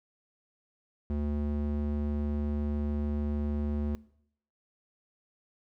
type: tone with band-pass filter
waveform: square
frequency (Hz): 73.2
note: D2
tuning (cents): -5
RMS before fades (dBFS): -31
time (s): 1.1-3.95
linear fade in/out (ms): 0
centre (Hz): 180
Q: 0.94
effects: noise-tail reverb RT60 0.7 s tail -22 dB re dry